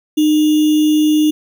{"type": "tone with sample-and-hold", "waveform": "sine", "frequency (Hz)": 305.2, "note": "D#4", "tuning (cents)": -33, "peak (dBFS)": -9, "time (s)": [0.17, 1.31], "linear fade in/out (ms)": 10, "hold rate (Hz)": 3150, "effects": []}